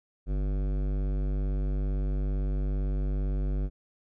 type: tone with hard clipping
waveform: sine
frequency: 48.88 Hz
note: G1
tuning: 4 cents flat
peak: -28 dBFS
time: 0.26-3.7 s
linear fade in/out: 50 ms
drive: 16 dB
effects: none